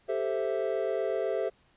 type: chord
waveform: triangle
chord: A minor seventh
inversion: third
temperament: equal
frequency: 392 / 440 / 523.3 / 659.3 Hz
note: G4 / A4 / C5 / E5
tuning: 0 / 0 / 0 / 0 cents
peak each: -31 dBFS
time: 0.08-1.5 s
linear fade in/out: 20 ms
effects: pink hiss -65 dBFS RMS until 1.76 s + resampled to 8000 Hz